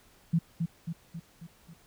sine tone with echo, 166.4 Hz, E3, 17 cents sharp, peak -21 dBFS, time 0.33-0.39 s, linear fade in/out 10 ms, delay 270 ms, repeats 5, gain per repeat -5 dB, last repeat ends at 1.74 s, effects pink hiss -61 dBFS RMS until 1.86 s

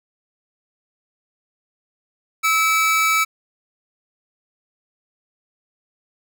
45% pulse tone pair together, 1300 / 2293 Hz, E6 / D7, -24 / -42 cents, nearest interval minor seventh, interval 982 cents, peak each -18 dBFS, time 2.43-3.25 s, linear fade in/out 20 ms, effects none

